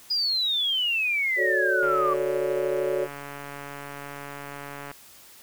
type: exponential sweep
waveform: sine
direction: down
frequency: 4979 to 1144 Hz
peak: -22 dBFS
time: 0.1-2.14 s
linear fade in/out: 10 ms
type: chord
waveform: sine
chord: D major seventh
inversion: first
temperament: equal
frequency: 370 / 440 / 554.4 / 587.3 Hz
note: F#4 / A4 / C#5 / D5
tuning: 0 / 0 / 0 / 0 cents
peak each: -27 / -30 / -28 / -31 dBFS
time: 1.36-3.08 s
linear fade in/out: 50 ms
type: click train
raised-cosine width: 0.5 ms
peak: -23 dBFS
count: 439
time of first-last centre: 1.83-4.915 s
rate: 142 Hz
effects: white hiss -50 dBFS RMS until 5.42 s